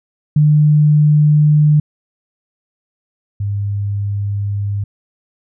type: tone pair in turn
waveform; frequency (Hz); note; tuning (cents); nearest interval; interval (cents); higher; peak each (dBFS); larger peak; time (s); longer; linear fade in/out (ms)
sine; 150.1 / 101.26; D3 / G#2; +38 / -43; perfect fifth; 681; first; -7 / -16; first; 0.36-1.8 / 3.4-4.84; neither; 5
effects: none